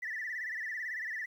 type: tone with vibrato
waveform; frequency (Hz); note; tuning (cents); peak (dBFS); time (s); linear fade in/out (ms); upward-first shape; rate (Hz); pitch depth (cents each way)
sine; 1864.7; A#6; 0; -34; 0.02-1.26; 10; sine; 18; 130
effects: tanh soft clip ceiling -31 dBFS + 11-bit